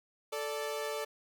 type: tone pair together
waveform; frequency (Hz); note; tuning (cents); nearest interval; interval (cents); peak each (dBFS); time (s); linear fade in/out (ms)
sawtooth; 440 / 585.1; A4 / D5; 0 / -7; perfect fourth; 493; -33 / -34; 0.32-1.05; 10
effects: none